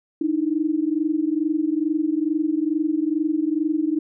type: tone pair together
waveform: sine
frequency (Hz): 300 / 322.3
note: D4 / E4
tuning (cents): +37 / -39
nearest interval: minor second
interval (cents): 124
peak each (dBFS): -22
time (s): 0.21-3.99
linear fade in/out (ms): 5
effects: none